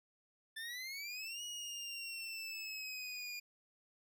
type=exponential two-way sweep; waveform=25% pulse; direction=up then down; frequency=1760 to 2912 to 2419 Hz; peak=-39 dBFS; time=0.56-3.4 s; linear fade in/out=10 ms; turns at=1.43 s; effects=none